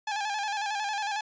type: tone with vibrato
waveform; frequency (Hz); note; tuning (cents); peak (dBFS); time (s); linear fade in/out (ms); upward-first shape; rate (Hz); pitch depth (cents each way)
sawtooth; 830.6; G#5; 0; -25; 0.07-1.21; 5; square; 11; 57
effects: resampled to 16000 Hz